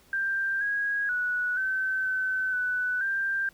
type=tone with pitch steps; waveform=sine; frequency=1582 / 1647 / 1472 / 1536 / 1524 / 1492 / 1583 Hz; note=G6 / G#6 / F#6 / G6 / G6 / F#6 / G6; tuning=+15 / -15 / -9 / -36 / -49 / +14 / +17 cents; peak=-25 dBFS; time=0.13-3.49 s; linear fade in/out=2 ms; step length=480 ms; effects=pink hiss -59 dBFS RMS until 3.53 s